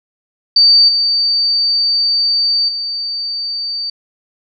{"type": "tone with level steps", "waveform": "sine", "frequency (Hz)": 4608, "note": "D8", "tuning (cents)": -34, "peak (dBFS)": [-5, -11, -18], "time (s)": [0.56, 3.9], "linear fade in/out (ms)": 5, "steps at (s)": [0.88, 2.68], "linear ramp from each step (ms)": 10, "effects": []}